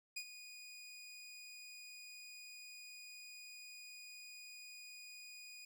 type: tone with ADSR envelope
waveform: 20% pulse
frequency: 2467 Hz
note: D#7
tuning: 15 cents flat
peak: -35 dBFS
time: 0.16-5.65 s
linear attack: 10 ms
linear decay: 66 ms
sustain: -12 dB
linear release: 4 ms
effects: none